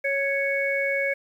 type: harmonic tone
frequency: 554.4 Hz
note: C#5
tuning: in tune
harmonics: 1 / 3 / 4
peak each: -26 / -30 / -25 dBFS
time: 0.04-1.14 s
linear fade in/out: 10 ms
effects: 9-bit